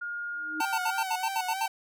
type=tone; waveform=sine; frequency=1421 Hz; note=F6; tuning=30 cents sharp; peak=-32 dBFS; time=0.01-1.03 s; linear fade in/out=10 ms
type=tone with exponential growth; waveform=sine; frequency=311.1 Hz; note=D#4; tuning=in tune; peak=-31 dBFS; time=0.32-0.61 s; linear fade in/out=5 ms; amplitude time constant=63 ms
type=tone bursts; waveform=square; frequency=894 Hz; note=A5; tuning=27 cents sharp; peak=-27 dBFS; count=9; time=0.6-1.662 s; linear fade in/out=5 ms; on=54 ms; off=72 ms
type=tone with vibrato; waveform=sawtooth; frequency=756 Hz; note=F#5; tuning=37 cents sharp; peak=-28 dBFS; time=0.6-1.68 s; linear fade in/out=5 ms; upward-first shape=sine; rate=3.2 Hz; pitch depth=54 cents each way
effects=none